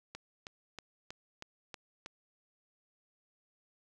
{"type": "click train", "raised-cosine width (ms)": 0.2, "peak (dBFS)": -26, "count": 7, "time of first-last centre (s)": [0.15, 2.061], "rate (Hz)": 3.14, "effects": []}